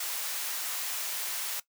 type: high-pass noise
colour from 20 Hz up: white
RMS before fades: -34 dBFS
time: 0-1.6 s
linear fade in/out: 5 ms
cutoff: 710 Hz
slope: 12 dB/octave
effects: noise-tail reverb RT60 0.1 s tail -18 dB re dry